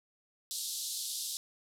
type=band-pass noise; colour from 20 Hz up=pink; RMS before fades=-38 dBFS; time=0.51-1.37 s; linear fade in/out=0 ms; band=3600 to 13000 Hz; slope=48 dB/octave; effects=none